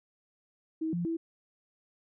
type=tone with pitch steps; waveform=sine; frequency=319.3 / 173.1 / 329.7 Hz; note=D#4 / F3 / E4; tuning=+45 / -15 / 0 cents; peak=-29 dBFS; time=0.81-1.17 s; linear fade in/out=10 ms; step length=120 ms; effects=none